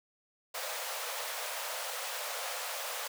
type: high-pass noise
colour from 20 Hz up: pink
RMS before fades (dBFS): -38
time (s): 0.54-3.08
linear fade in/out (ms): 10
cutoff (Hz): 480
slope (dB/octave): 96
effects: none